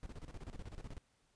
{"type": "noise with tremolo", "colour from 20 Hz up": "brown", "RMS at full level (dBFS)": -45, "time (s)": [0.03, 0.98], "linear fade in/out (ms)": 0, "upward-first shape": "square", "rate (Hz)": 16, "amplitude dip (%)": 80, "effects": ["pink hiss -75 dBFS RMS until 1.35 s", "resampled to 22050 Hz"]}